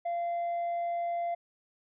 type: tone with tanh clipping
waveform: sine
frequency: 689 Hz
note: F5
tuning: 24 cents flat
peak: -30 dBFS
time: 0.05-1.35 s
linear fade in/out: 10 ms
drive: 2 dB
effects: none